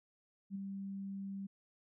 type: tone with ADSR envelope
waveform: sine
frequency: 196 Hz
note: G3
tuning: in tune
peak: -36 dBFS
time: 0.5-1.47 s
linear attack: 52 ms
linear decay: 9 ms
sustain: -4 dB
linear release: 11 ms
effects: none